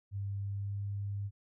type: tone with pitch glide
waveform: sine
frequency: 99.5 to 100.6 Hz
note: G2 to G2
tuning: +26 to +45 cents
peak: -34 dBFS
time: 0.11-1.31 s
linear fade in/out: 50 ms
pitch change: +19 cents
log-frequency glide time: 0.39-0.82 s
effects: none